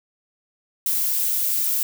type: noise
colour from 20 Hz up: violet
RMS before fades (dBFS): -22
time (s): 0.86-1.83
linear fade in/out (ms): 2
effects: none